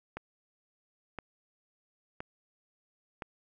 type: click train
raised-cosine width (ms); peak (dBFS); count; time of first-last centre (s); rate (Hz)
0.5; -23; 4; 0.17-3.222; 0.983
effects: none